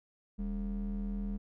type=ring-modulated tone; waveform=triangle; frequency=120.3 Hz; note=B2; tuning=45 cents flat; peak=-28 dBFS; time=0.38-1.38 s; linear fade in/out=20 ms; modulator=80.6 Hz; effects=none